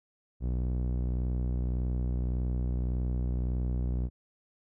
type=tone with low-pass filter; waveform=sawtooth; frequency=61.74 Hz; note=B1; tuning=in tune; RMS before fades=-30 dBFS; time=0.4-4.1 s; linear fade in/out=50 ms; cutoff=330 Hz; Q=0.5; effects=none